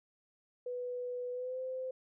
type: tone with pitch glide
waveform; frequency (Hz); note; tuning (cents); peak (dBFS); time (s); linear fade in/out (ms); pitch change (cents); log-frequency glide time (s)
sine; 493.9 to 516.4; B4 to C5; 0 to -23; -36; 0.66-1.91; 5; +77; 1.32-1.6
effects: none

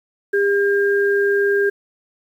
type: tone pair together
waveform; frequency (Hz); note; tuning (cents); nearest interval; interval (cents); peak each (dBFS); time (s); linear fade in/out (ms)
sine; 401.8 / 1607; G4 / G6; +43 / +43; 2 octaves; 2400; -15 / -20; 0.33-1.7; 10
effects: 8-bit

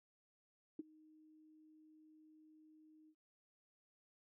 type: tone with ADSR envelope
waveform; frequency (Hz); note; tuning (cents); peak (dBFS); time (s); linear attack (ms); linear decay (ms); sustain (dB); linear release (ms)
sine; 311.1; D#4; 0; -39; 0.79-3.15; 4; 22; -24; 62
effects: none

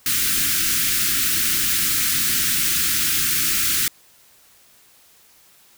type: band-stop noise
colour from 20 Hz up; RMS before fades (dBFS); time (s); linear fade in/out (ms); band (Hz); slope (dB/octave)
white; -20; 0.06-3.88; 2; 350 to 1300; 48
effects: white hiss -53 dBFS RMS until 5.77 s

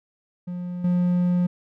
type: tone with level steps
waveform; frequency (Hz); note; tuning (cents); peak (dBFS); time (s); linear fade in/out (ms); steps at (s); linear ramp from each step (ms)
triangle; 177.8; F3; +31; -26 / -16; 0.47-1.47; 10; 0.84; 5
effects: none

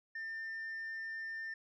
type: tone with tanh clipping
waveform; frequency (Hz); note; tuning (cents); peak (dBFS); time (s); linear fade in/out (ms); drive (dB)
sine; 1798; A6; +37; -40; 0.15-1.54; 5; 1
effects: none

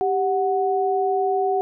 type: tone pair together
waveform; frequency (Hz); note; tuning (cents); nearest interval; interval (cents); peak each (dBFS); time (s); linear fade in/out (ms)
sine; 392 / 740; G4 / F#5; 0 / 0; major seventh; 1100; -21; 0.01-1.61; 0
effects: none

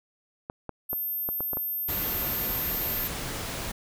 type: clicks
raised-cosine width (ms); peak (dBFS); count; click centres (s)
1; -20; 7; 0.499 / 0.693 / 0.931 / 1.289 / 1.406 / 1.533 / 1.571
type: tone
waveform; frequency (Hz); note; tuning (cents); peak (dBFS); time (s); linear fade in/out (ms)
sine; 13290; G#9; 0; -28; 0.89-3.08; 10
type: noise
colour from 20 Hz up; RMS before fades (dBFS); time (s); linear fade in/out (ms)
pink; -34; 1.88-3.72; 10
effects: none

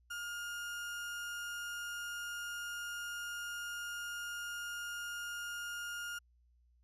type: tone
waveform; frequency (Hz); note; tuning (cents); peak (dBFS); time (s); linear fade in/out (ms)
35% pulse; 1418; F6; +26; -38; 0.1-6.19; 10
effects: added 60 Hz sine -66 dBFS peak until 6.83 s + resampled to 32000 Hz

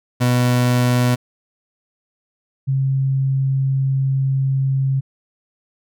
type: tone pair in turn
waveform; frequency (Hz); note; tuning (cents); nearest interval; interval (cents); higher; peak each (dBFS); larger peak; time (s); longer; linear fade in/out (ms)
30% pulse / sine; 123.47 / 134.68; B2 / C#3; 0 / -50; major second; 150; second; -11 / -15; first; 0.2-1.16 / 2.67-5.01; second; 20
effects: none

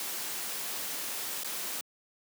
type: noise with dropouts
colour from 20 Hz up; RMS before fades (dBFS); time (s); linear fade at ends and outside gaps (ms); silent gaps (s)
white; -36; 0-1.81; 1; 1.435-1.445
effects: high-pass 200 Hz 12 dB/octave

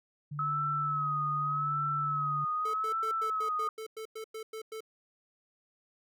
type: tone with pitch glide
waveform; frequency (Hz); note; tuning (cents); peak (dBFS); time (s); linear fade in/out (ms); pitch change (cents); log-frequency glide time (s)
sine; 146.83 to 145.82; D3 to D3; 0 to -12; -36; 0.31-2.45; 10; -12; 1.21-1.65
type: tone with vibrato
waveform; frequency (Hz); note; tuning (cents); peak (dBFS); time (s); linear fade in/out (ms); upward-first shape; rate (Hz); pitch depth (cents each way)
sine; 1284; E6; -46; -29; 0.39-3.69; 2; sine; 0.84; 66
type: tone bursts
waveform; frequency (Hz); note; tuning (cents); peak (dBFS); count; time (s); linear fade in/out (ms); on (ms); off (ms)
square; 440; A4; 0; -39; 12; 2.65-4.806; 5; 88; 100
effects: none

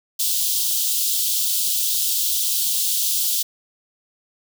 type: high-pass noise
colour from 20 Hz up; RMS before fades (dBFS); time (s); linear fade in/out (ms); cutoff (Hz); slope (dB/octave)
white; -21; 0.19-3.43; 10; 3100; 48
effects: none

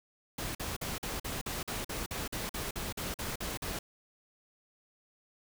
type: noise bursts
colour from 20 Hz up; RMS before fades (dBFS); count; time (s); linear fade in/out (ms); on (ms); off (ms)
pink; -37; 16; 0.38-3.79; 5; 170; 46
effects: none

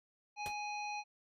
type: harmonic tone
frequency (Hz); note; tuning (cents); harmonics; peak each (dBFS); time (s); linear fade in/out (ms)
832; G#5; +3; 1 / 3 / 5 / 7; -40 / -43 / -51 / -55; 0.36-1.04; 50
type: noise with exponential decay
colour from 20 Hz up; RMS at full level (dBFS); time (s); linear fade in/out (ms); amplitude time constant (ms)
pink; -41; 0.46-0.56; 0; 20
effects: resampled to 32000 Hz

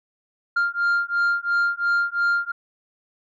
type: beating tone pair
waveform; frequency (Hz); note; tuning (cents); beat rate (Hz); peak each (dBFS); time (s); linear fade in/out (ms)
sine; 1396.9 / 1399.8; F6 / F6; 0 / +4; 2.9; -20; 0.56-2.52; 10
effects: tanh soft clip ceiling -16 dBFS

